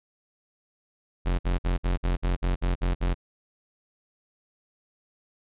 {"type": "tone bursts", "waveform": "45% pulse", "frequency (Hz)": 44.64, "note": "F1", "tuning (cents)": 39, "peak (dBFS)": -22, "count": 10, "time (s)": [1.25, 3.145], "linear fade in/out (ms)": 20, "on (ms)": 140, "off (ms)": 55, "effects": ["resampled to 8000 Hz"]}